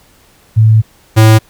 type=tone pair in turn; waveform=sine / square; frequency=110 / 110 Hz; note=A2 / A2; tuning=0 / 0 cents; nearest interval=unison; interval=0 cents; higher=neither; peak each=-3 dBFS; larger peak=neither; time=0.56-0.82 / 1.16-1.39 s; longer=first; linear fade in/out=20 ms; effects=pink hiss -47 dBFS RMS until 1.49 s